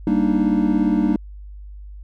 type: chord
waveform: triangle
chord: Eb major seventh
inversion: first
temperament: equal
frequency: 196 / 233.1 / 293.7 / 311.1 Hz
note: G3 / Bb3 / D4 / Eb4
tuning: 0 / 0 / 0 / 0 cents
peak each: -19 dBFS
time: 0.07-1.16 s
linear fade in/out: 2 ms
effects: added 50 Hz sine -34 dBFS peak until 2.03 s